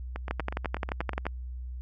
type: two click trains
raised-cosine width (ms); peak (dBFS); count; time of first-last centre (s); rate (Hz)
0.5; -14 / -20; 12 / 10; 0.31-1.267 / 0.16-1.255; 11.5 / 8.22
effects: added 62 Hz sine -35 dBFS peak until 1.81 s